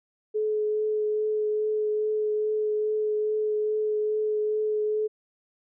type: tone with vibrato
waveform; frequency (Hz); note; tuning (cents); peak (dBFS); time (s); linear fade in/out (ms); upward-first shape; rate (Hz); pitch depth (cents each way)
sine; 427; G#4; +48; -23; 0.34-5.08; 20; triangle; 2.4; 13
effects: none